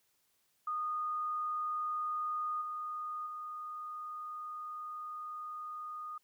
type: tone with level steps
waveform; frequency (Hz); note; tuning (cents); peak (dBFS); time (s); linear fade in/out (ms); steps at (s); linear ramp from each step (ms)
sine; 1231; D#6; -19; -33 / -37 / -40; 0.67-6.18; 5; 2.61 / 3.26; 10
effects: white hiss -75 dBFS RMS until 6.23 s